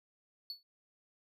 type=tone with exponential decay; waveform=triangle; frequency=4434 Hz; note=C#8; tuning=in tune; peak=-35 dBFS; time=0.5-0.63 s; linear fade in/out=1 ms; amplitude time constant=28 ms; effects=none